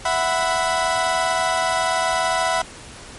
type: chord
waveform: 30% pulse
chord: E suspended second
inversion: none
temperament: equal with one note detuned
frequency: 659.3 / 740 / 994.1 Hz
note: E5 / F#5 / B5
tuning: 0 / 0 / +11 cents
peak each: -20 dBFS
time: 0.05-2.62 s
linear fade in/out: 5 ms
effects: pink hiss -39 dBFS RMS until 3.18 s + MP3 48 kbps